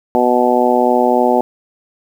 harmonic tone, 123.47 Hz, B2, in tune, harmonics 2 / 3 / 4 / 5 / 6 / 7, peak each -17 / -17 / -17 / -17 / -17 / -17 dBFS, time 0.15-1.41 s, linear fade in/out 0 ms, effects 7-bit

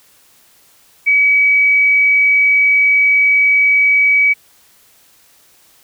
sine tone, 2275 Hz, C#7, 44 cents sharp, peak -8 dBFS, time 1.06-4.34 s, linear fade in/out 20 ms, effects white hiss -50 dBFS RMS until 5.83 s

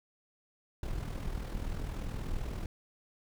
brown noise with amplitude modulation, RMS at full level -34 dBFS, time 0.83-2.66 s, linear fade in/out 2 ms, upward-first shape sine, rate 40.6 Hz, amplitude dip 55%, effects none

